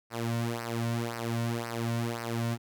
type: tone with flanger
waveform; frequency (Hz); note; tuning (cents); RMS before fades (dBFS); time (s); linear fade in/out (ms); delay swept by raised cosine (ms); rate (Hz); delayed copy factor
sawtooth; 116.7; A#2; +2; -32; 0.1-2.58; 50; 0.28 to 2.48; 1.9; -0.8
effects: none